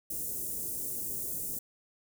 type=band-stop noise; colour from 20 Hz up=white; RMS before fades=-36 dBFS; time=0.1-1.59 s; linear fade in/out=5 ms; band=480 to 7700 Hz; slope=24 dB/octave; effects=none